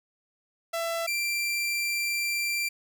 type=tone pair in turn; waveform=sawtooth; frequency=668 / 2359 Hz; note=E5 / D7; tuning=+23 / +7 cents; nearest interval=octave + minor seventh; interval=2184 cents; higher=second; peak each=-24 / -23 dBFS; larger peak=second; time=0.73-1.07 / 1.07-2.69 s; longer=second; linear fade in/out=10 ms; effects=none